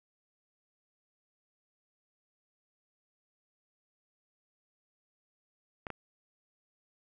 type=clicks; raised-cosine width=0.5 ms; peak=-23 dBFS; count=2; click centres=5.868 / 5.903 s; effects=none